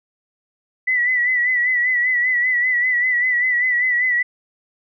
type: tone with vibrato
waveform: sine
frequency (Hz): 1975.5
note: B6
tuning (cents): 0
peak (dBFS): -15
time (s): 0.87-4.23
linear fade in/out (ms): 10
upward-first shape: sine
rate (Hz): 5.1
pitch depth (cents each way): 53
effects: none